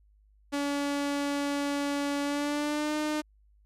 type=tone with pitch glide; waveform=sawtooth; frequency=284.9 to 303.6 Hz; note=C#4 to D#4; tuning=+48 to -42 cents; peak=-24 dBFS; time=0.52-3.22 s; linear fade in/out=20 ms; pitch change=+110 cents; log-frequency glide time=2.22-2.96 s; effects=added 51 Hz sine -59 dBFS peak until 3.65 s + low-pass 10000 Hz 12 dB/octave